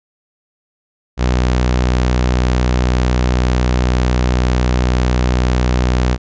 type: tone with vibrato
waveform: sawtooth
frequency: 62 Hz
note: B1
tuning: 7 cents sharp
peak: -8 dBFS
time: 1.17-6.18 s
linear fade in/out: 50 ms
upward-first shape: square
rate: 16 Hz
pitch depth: 18 cents each way
effects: resampled to 16000 Hz